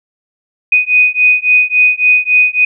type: beating tone pair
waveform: sine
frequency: 2489 / 2492.6 Hz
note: D#7 / D#7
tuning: 0 / +2 cents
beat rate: 3.6 Hz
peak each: -10 dBFS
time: 0.72-2.65 s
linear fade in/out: 5 ms
effects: none